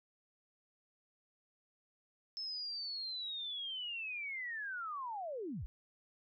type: linear sweep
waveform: sine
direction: down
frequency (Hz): 5274 to 34.86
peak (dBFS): -39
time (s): 2.37-5.66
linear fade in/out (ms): 0
effects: none